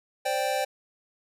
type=chord; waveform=square; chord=C suspended second; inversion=none; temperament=equal; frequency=523.3 / 587.3 / 784 Hz; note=C5 / D5 / G5; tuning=0 / 0 / 0 cents; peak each=-31 / -31 / -29 dBFS; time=0.25-0.65 s; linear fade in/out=10 ms; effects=resampled to 32000 Hz